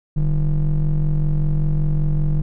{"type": "ring-modulated tone", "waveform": "triangle", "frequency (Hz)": 86.4, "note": "F2", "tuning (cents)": -18, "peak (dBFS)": -10, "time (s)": [0.16, 2.42], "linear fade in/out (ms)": 10, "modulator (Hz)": 63.8, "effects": []}